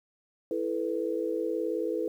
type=chord; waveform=sine; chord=E suspended fourth; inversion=none; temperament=equal with one note detuned; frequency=329.6 / 435.2 / 493.9 Hz; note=E4 / A4 / B4; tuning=0 / -19 / 0 cents; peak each=-32 dBFS; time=0.51-2.08 s; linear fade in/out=2 ms; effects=10-bit